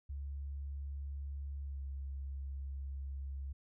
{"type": "tone with pitch glide", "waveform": "sine", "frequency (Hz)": [70, 68.4], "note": ["C#2", "C#2"], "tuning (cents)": [18, -23], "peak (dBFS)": -39, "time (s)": [0.09, 3.53], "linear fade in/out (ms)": 10, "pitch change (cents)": -41, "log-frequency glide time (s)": [1.64, 1.81], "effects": []}